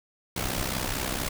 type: noise with amplitude modulation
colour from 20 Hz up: pink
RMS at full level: -27 dBFS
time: 0.36-1.29 s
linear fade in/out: 5 ms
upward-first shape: sine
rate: 64.4 Hz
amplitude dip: 70%
effects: none